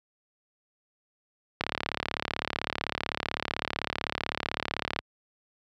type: click train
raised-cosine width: 0.3 ms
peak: -11 dBFS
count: 122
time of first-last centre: 1.61-4.99 s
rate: 35.8 Hz
effects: high-pass 60 Hz 12 dB/octave